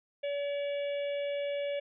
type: harmonic tone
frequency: 570 Hz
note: C#5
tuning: 48 cents sharp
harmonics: 1 / 3 / 4 / 5 / 6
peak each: -31 / -50 / -45 / -48 / -50 dBFS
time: 0.23-1.8 s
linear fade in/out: 10 ms
effects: none